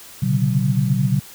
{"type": "tone cluster", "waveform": "sine", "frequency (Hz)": [121.4, 135.7, 144.3, 189.7], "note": ["B2", "C#3", "D3", "F#3"], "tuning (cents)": [-29, -36, -30, 43], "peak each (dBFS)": -21, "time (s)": [0.22, 1.2], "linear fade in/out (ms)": 10, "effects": ["white hiss -41 dBFS RMS until 1.34 s"]}